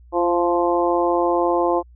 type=harmonic tone with a mistuned harmonic; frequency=174.3 Hz; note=F3; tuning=3 cents flat; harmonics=2 / 3 / 4 / 5 / 6; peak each=-20 / -22 / -23 / -24 / -25 dBFS; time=0.12-1.83 s; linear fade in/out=50 ms; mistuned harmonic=2; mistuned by=-19 cents; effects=added 60 Hz sine -44 dBFS peak until 1.95 s